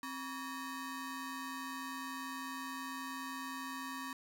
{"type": "ring-modulated tone", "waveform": "25% pulse", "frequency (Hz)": 698.5, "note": "F5", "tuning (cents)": 0, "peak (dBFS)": -34, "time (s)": [0.03, 4.13], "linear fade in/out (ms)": 2, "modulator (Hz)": 434, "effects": []}